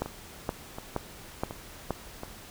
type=two click trains; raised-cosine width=1 ms; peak=-14 / -22 dBFS; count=5 / 4; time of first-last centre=0.02-1.907 / 0.06-2.234 s; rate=2.12 / 1.38 Hz; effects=pink hiss -47 dBFS RMS until 2.5 s

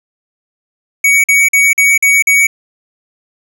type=tone bursts; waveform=square; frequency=2249 Hz; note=C#7; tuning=24 cents sharp; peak=-7 dBFS; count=6; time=1.04-2.47 s; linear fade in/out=5 ms; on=200 ms; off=46 ms; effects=none

